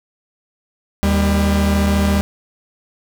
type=tone pair together; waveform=45% pulse; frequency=77.75 / 199.1 Hz; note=D#2 / G3; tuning=-1 / +27 cents; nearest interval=octave + major third; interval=1628 cents; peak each=-16 dBFS; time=1.03-2.21 s; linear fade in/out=0 ms; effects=none